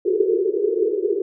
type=band-pass noise; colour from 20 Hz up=pink; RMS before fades=-20 dBFS; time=0.05-1.22 s; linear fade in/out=5 ms; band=360 to 450 Hz; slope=96 dB/octave; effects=none